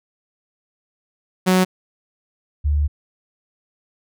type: tone pair in turn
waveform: sawtooth / sine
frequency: 185 / 73.42 Hz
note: F#3 / D2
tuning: 0 / 0 cents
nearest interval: octave + major third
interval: 1600 cents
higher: first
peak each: -9 / -15 dBFS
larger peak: first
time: 1.46-1.65 / 2.64-2.88 s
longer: second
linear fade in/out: 20 ms
effects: none